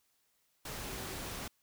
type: tone in noise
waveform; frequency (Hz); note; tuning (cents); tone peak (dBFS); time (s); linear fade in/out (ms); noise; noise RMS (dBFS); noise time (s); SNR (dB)
sine; 383.1; G4; -40; -50; 0.89-1.15; 5; pink; -42; 0.65-1.48; -11
effects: white hiss -75 dBFS RMS until 1.62 s